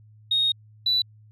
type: tone pair in turn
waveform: sine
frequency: 3729 / 3965 Hz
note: A#7 / B7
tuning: 0 / +6 cents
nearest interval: minor second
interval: 106 cents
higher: second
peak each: -18 dBFS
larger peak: neither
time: 0.31-0.52 / 0.86-1.02 s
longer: first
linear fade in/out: 5 ms
effects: tanh soft clip ceiling -14 dBFS + added 107 Hz sine -49 dBFS peak until 1.31 s